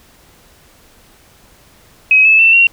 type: tone with pitch steps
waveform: sine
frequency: 2542 / 2607 / 2675 / 2743 Hz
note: D#7 / E7 / E7 / F7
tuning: +36 / -20 / +25 / -32 cents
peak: -5 dBFS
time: 2.11-2.67 s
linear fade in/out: 2 ms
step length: 140 ms
effects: pink hiss -47 dBFS RMS until 2.72 s